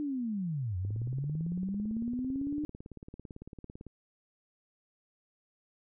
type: linear two-way sweep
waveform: sine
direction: down then up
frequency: 303.5 to 88 to 303.5 Hz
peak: -31 dBFS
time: 0-2.65 s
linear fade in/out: 0 ms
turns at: 0.77 s
type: click train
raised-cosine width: 3 ms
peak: -32 dBFS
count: 55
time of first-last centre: 0.85-3.867 s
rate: 17.9 Hz
effects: none

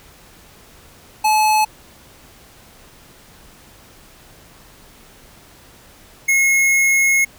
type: tone pair in turn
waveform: square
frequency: 860 / 2167 Hz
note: A5 / C#7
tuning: -40 / -40 cents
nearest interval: octave + major third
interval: 1600 cents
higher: second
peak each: -13 dBFS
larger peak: neither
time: 1.24-1.65 / 6.28-7.25 s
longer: second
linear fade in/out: 10 ms
effects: pink hiss -46 dBFS RMS until 7.38 s

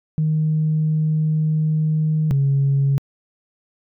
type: tone pair in turn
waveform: sine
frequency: 155.56 / 138.59 Hz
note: D#3 / C#3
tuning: 0 / 0 cents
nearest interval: major second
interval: 200 cents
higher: first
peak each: -15 / -13 dBFS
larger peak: second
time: 0.18-2.31 / 2.31-2.98 s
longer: first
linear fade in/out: 0 ms
effects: tanh soft clip ceiling -11 dBFS

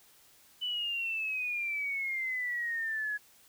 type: exponential sweep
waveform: sine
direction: down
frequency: 3000 to 1675 Hz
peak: -31 dBFS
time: 0.61-3.18 s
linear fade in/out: 20 ms
effects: white hiss -61 dBFS RMS until 3.48 s

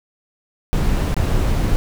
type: noise with dropouts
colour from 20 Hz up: brown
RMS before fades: -17 dBFS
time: 0.73-1.76 s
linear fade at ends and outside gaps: 0 ms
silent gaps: 1.143-1.166 s
effects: none

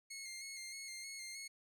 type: tone with vibrato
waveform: 15% pulse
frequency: 2145 Hz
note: C7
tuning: 42 cents sharp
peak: -39 dBFS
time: 0.1-1.48 s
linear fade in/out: 10 ms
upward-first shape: square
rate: 3.2 Hz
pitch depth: 28 cents each way
effects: none

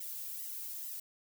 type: noise with flanger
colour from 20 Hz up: violet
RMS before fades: -42 dBFS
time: 0-1 s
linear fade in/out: 5 ms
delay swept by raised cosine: 0.98 to 2.28 ms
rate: 2.3 Hz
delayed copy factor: +0.95
effects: none

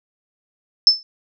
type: tone with exponential decay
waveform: sine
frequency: 5274 Hz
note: E8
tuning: in tune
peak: -3 dBFS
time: 0.87-1.03 s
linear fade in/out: 1 ms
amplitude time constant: 33 ms
effects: none

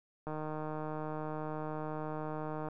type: click train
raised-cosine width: 1 ms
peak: -26 dBFS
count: 373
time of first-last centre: 0.27-2.686 s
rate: 154 Hz
effects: none

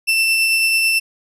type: tone with tremolo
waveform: 35% pulse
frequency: 2672 Hz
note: E7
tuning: 23 cents sharp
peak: -11 dBFS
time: 0.07-1 s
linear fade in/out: 20 ms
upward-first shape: triangle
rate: 9.1 Hz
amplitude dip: 25%
effects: resampled to 32000 Hz

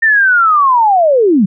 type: linear sweep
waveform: sine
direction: down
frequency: 1823 to 171.4 Hz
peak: -6 dBFS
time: 0.02-1.46 s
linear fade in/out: 10 ms
effects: none

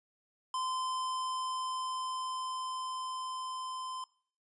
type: tone with level ramp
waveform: square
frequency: 1031 Hz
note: C6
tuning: 26 cents flat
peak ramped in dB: -33 to -39 dBFS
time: 0.54-4.04 s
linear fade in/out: 2 ms
effects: noise-tail reverb RT60 0.5 s tail -21 dB re dry + resampled to 22050 Hz

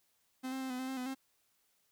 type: tone with pitch steps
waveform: 45% pulse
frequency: 258.6 / 264.2 / 262.4 / 252.1 / 260 / 264.5 / 251.8 / 266.1 Hz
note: C4 / C4 / C4 / B3 / C4 / C4 / B3 / C4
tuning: -20 / +17 / +5 / +36 / -11 / +19 / +34 / +29 cents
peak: -37 dBFS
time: 0.43-1.15 s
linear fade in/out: 20 ms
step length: 90 ms
effects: white hiss -75 dBFS RMS until 1.91 s

